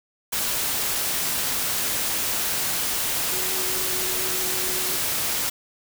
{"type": "tone in noise", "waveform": "sine", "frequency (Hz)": 370, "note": "F#4", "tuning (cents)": 0, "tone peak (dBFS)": -35, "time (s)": [3.31, 4.96], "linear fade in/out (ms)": 10, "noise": "white", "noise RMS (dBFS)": -25, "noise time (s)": [0.32, 5.5], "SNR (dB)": -13, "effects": []}